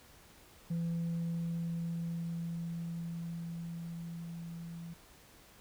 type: tone with level ramp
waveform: sine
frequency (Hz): 168.2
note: E3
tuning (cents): +35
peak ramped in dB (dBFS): -29 to -42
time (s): 0.7-4.94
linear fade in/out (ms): 10
effects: tanh soft clip ceiling -31 dBFS + pink hiss -59 dBFS RMS until 5.6 s